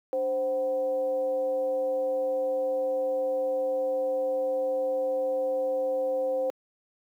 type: tone with frequency modulation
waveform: sine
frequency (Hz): 523.3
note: C5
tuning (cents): 0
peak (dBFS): -24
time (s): 0.13-6.5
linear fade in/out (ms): 0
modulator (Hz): 232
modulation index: 0.41
effects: high-pass 300 Hz 12 dB/octave + 10-bit